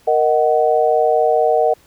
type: chord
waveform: sine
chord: D# minor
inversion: second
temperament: just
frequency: 466.7 / 622.3 / 746.7 Hz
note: A#4 / D#5 / F#5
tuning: +2 / 0 / +16 cents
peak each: -16 dBFS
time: 0.07-1.74 s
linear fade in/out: 10 ms
effects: pink hiss -52 dBFS RMS until 1.86 s